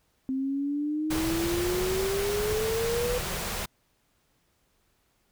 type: exponential sweep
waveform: sine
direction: up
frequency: 261.2 to 495.6 Hz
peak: -26 dBFS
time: 0.29-3.18 s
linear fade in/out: 0 ms
type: band-stop noise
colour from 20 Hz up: pink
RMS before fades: -32 dBFS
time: 1.1-3.66 s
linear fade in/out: 10 ms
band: 230 to 340 Hz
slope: 96 dB/octave
effects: pink hiss -70 dBFS RMS until 5.31 s